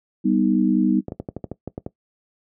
sine chord, G augmented, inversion none, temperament equal, 196 / 246.9 / 311.1 Hz, G3 / B3 / D#4, 0 / 0 / 0 cents, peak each -20 dBFS, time 0.24-1.01 s, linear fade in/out 20 ms
clicks, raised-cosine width 2 ms, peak -15 dBFS, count 10, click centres 1.083 / 1.121 / 1.2 / 1.288 / 1.366 / 1.442 / 1.516 / 1.676 / 1.779 / 1.864 s
effects noise-tail reverb RT60 0.1 s tail -18 dB re dry + high-pass 80 Hz 12 dB/octave

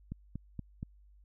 click train, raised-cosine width 5 ms, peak -26 dBFS, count 4, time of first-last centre 0.12-0.829 s, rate 4.23 Hz, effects added 50 Hz sine -57 dBFS peak until 1.24 s

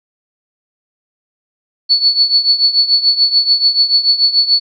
sine tone with tremolo, 4435 Hz, C#8, in tune, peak -5 dBFS, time 1.89-4.6 s, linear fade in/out 20 ms, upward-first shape triangle, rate 6.9 Hz, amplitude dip 85%, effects none

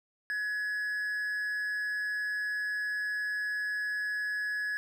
triangle tone with amplitude modulation, 1689 Hz, G#6, 29 cents sharp, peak -27 dBFS, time 0.3-4.77 s, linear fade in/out 0 ms, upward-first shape sine, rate 197 Hz, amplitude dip 35%, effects none

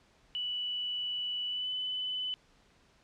sine tone with pitch glide, 2960 to 3007 Hz, F#7 to F#7, 0 to +27 cents, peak -32 dBFS, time 0.35-2.34 s, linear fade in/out 0 ms, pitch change +27 cents, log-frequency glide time 1.46-1.72 s, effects pink hiss -65 dBFS RMS until 3.03 s + low-pass 6000 Hz 12 dB/octave

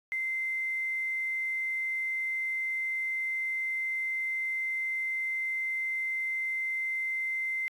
sine tone with quantisation, 2078 Hz, C7, 12 cents flat, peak -29 dBFS, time 0.12-7.68 s, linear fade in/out 0 ms, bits 9, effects AAC 64 kbps

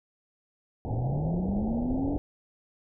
pink low-pass noise, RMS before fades -33 dBFS, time 0.85-2.18 s, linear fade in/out 0 ms, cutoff 840 Hz, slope 96 dB/octave
sine linear sweep, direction up, 106.9 to 293.1 Hz, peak -27 dBFS, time 0.9-2.17 s, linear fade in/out 5 ms
effects none

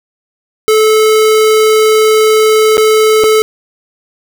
square tone with dropouts, 434.3 Hz, A4, 23 cents flat, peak -6 dBFS, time 0.68-3.42 s, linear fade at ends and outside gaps 0 ms, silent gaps 2.77-2.779 / 3.237-3.241 s, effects none

